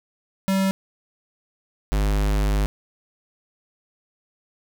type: tone pair in turn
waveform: square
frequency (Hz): 192.7 / 50.85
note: G3 / G#1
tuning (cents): -29 / -36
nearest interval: octave + major seventh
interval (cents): 2307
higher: first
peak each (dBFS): -19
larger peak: neither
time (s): 0.48-0.71 / 1.92-2.66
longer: second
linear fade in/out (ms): 0
effects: none